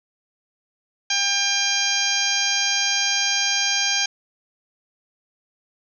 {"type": "harmonic tone", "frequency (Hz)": 800, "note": "G5", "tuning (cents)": 35, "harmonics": [1, 2, 3, 4, 5, 6, 7, 8], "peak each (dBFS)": [-32, -28, -26, -26, -30, -26, -27, -26], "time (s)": [1.1, 4.06], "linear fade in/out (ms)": 5, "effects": []}